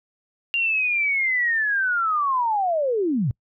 sine linear sweep, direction down, 2794 to 103.83 Hz, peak -19 dBFS, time 0.54-3.31 s, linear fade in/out 0 ms, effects noise-tail reverb RT60 0.1 s tail -26 dB re dry

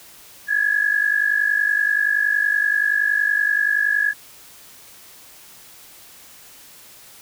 sine tone pair together, 1659 / 1709.6 Hz, G#6 / G#6, -2 / +50 cents, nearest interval minor second, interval 52 cents, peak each -19 dBFS, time 0.47-4.14 s, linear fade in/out 50 ms, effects white hiss -45 dBFS RMS until 7.21 s

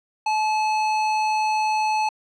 square tone, 862 Hz, A5, 36 cents flat, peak -20 dBFS, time 0.26-2.09 s, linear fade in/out 5 ms, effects low-pass 5000 Hz 12 dB/octave

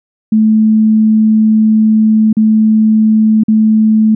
sine tone with dropouts, 217.7 Hz, A3, 18 cents flat, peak -5 dBFS, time 0.32-4.15 s, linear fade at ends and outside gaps 5 ms, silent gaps 2.329-2.368 / 3.436-3.482 s, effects none

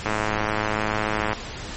click train, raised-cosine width 0.5 ms, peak -8 dBFS, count 137, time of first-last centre 0.06-1.331 s, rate 107 Hz, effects pink hiss -34 dBFS RMS until 1.76 s + MP3 32 kbps

